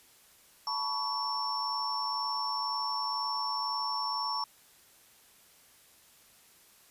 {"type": "tone cluster", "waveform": "sine", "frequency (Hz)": [879, 981, 1123, 5430], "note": ["A5", "B5", "C#6", "F8"], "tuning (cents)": [-2, -12, 22, -50], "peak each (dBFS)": [-37, -37, -36, -34], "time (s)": [0.67, 4.44], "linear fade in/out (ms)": 2, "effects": ["white hiss -60 dBFS RMS until 6.9 s", "resampled to 32000 Hz"]}